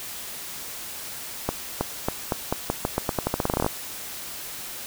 accelerating click train, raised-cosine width 1 ms, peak -8 dBFS, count 21, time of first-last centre 1.49-3.664 s, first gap 320 ms, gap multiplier 0.86, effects white hiss -36 dBFS RMS until 4.86 s

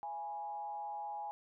sine tone with frequency modulation, 828 Hz, G#5, 5 cents flat, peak -39 dBFS, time 0.03-1.31 s, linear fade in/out 0 ms, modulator 149 Hz, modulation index 0.51, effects none

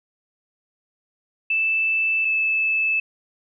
sine tone pair in turn, 2639 / 2619 Hz, E7 / E7, +1 / -12 cents, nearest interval unison, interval 13 cents, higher first, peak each -18 dBFS, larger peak neither, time 1.5-2.25 / 2.25-3 s, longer neither, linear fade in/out 5 ms, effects none

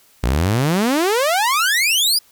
sawtooth exponential sweep, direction up, 55 to 5070 Hz, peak -11 dBFS, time 0.23-2.19 s, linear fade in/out 10 ms, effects white hiss -53 dBFS RMS until 2.31 s

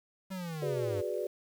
square linear sweep, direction down, 193.8 to 94 Hz, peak -36 dBFS, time 0.3-1.02 s, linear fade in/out 20 ms
sine chord, G# half-diminished seventh, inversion third, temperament equal, 370 / 415.3 / 493.9 / 587.3 Hz, F#4 / G#4 / B4 / D5, 0 / 0 / 0 / 0 cents, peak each -37 dBFS, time 0.62-1.27 s, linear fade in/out 5 ms
effects 9-bit

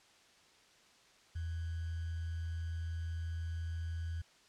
sine tone with sample-and-hold, 83 Hz, E2, 12 cents sharp, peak -36 dBFS, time 1.35-4.22 s, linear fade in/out 10 ms, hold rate 1575 Hz, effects white hiss -64 dBFS RMS until 4.48 s + low-pass 6000 Hz 12 dB/octave

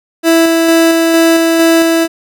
30% pulse tone with tremolo, 329.6 Hz, E4, in tune, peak -3 dBFS, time 0.23-2.08 s, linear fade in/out 50 ms, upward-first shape square, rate 2.2 Hz, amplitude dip 25%, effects none

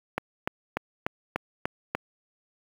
click train, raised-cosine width 0.5 ms, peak -11 dBFS, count 7, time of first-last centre 0.18-1.95 s, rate 3.39 Hz, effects high-pass 100 Hz 12 dB/octave + 7-bit

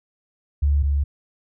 sine tone pair in turn, 71.8 / 71.06 Hz, D2 / C#2, -39 / +44 cents, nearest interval unison, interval 17 cents, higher first, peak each -15 / -17 dBFS, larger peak first, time 0.62-0.83 / 0.83-1.04 s, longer neither, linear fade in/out 10 ms, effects none

